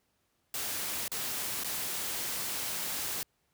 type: noise with dropouts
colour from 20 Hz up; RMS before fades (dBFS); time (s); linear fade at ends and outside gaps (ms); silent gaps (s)
white; -35; 0.54-3.23; 2; 1.08-1.116 / 1.637-1.644
effects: pink hiss -75 dBFS RMS until 3.53 s + high-pass 60 Hz 12 dB/octave